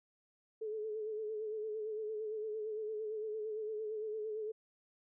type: tone with vibrato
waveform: sine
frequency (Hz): 431.5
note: A4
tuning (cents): -34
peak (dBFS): -37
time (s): 0.61-4.52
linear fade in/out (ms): 10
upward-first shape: sine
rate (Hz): 8.8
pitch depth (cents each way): 46
effects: none